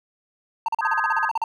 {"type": "tone bursts", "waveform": "triangle", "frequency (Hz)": 903, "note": "A5", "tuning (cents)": 45, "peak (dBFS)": -18, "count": 13, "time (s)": [0.66, 1.44], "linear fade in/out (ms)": 2, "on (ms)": 24, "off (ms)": 39}
{"type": "chord", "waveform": "sine", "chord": "Ab major seventh", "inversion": "first", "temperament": "just", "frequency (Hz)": [1038.3, 1245.9, 1557.4, 1661.2], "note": ["C6", "Eb6", "G6", "Ab6"], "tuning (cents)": [-14, 2, -12, 0], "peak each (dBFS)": [-30, -25, -28, -26], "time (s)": [0.81, 1.3], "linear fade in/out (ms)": 20}
{"effects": []}